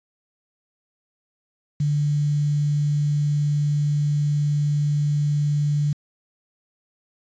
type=tone with quantisation; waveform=sine; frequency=146.83 Hz; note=D3; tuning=in tune; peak=-18 dBFS; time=1.8-5.93 s; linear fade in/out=5 ms; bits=7; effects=resampled to 16000 Hz